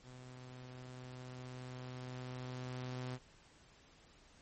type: tone with level ramp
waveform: sawtooth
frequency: 126.6 Hz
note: B2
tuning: 43 cents sharp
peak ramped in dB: -48 to -36 dBFS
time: 0.03-3.19 s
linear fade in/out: 50 ms
effects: pink hiss -64 dBFS RMS until 4.41 s + MP3 32 kbps